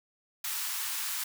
white high-pass noise, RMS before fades -34 dBFS, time 0.44-1.24 s, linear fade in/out 5 ms, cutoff 870 Hz, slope 48 dB/octave, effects none

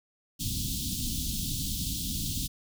pink band-stop noise, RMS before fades -32 dBFS, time 0.39-2.48 s, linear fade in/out 20 ms, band 280 to 3200 Hz, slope 48 dB/octave, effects none

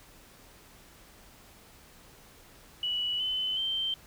sine tone with pitch steps, 2946 / 3034 / 3125 Hz, F#7 / F#7 / G7, -8 / +43 / -6 cents, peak -28 dBFS, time 2.83-3.94 s, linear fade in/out 2 ms, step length 370 ms, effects pink hiss -55 dBFS RMS until 4.06 s

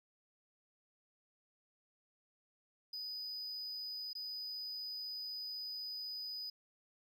triangle tone with dropouts, 4978 Hz, D#8, in tune, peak -40 dBFS, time 2.93-6.5 s, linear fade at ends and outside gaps 5 ms, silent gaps 4.132-4.151 s, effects none

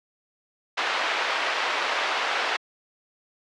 pink band-pass noise, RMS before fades -26 dBFS, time 0.77-2.57 s, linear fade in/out 10 ms, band 780 to 3300 Hz, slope 12 dB/octave, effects high-pass 300 Hz 12 dB/octave + low-pass 6000 Hz 12 dB/octave

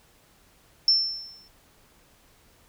sine tone with exponential decay, 5360 Hz, E8, 28 cents sharp, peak -14 dBFS, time 0.88-1.48 s, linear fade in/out 1 ms, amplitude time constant 130 ms, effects pink hiss -59 dBFS RMS until 2.68 s

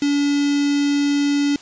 square tone with notch filter, 286.3 Hz, D4, 44 cents flat, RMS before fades -18 dBFS, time 0.02-1.56 s, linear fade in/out 2 ms, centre 1000 Hz, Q 0.58, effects white hiss -43 dBFS RMS until 1.61 s + resampled to 16000 Hz

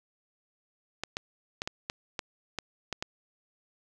clicks, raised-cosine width 0.2 ms, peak -15 dBFS, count 9, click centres 1.036 / 1.169 / 1.619 / 1.675 / 1.899 / 2.192 / 2.587 / 2.927 / 3.025 s, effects none

